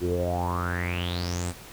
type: tone with low-pass filter sweep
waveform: sawtooth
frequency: 87.9 Hz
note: F2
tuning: 12 cents sharp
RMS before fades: -28 dBFS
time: 0-1.54 s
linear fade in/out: 50 ms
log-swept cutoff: 340 to 9200 Hz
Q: 9.1
effects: pink hiss -45 dBFS RMS until 1.72 s